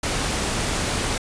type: noise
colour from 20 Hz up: pink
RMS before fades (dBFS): -24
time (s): 0.03-1.18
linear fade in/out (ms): 5
effects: resampled to 22050 Hz